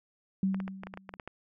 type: tone with exponential decay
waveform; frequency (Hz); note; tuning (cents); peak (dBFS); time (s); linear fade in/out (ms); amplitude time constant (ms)
sine; 191.9; G3; -37; -23; 0.43-1.17; 2; 160
type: clicks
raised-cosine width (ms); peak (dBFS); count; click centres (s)
0.5; -25; 11; 0.545 / 0.602 / 0.679 / 0.835 / 0.87 / 0.939 / 0.974 / 1.092 / 1.139 / 1.198 / 1.276
effects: none